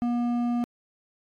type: tone with hard clipping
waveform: sine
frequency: 240 Hz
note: B3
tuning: 49 cents flat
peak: -25 dBFS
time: 0.02-0.64 s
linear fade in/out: 0 ms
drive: 8 dB
effects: AAC 48 kbps